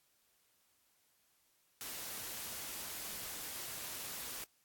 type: noise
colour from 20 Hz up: white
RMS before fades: -44 dBFS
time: 1.81-4.44 s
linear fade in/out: 0 ms
effects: white hiss -74 dBFS RMS until 4.64 s + AAC 64 kbps